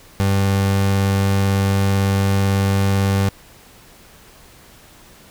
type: tone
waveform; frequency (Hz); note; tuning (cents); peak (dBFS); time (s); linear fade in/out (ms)
30% pulse; 98; G2; 0; -12; 0.2-3.29; 0
effects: pink hiss -46 dBFS RMS until 5.3 s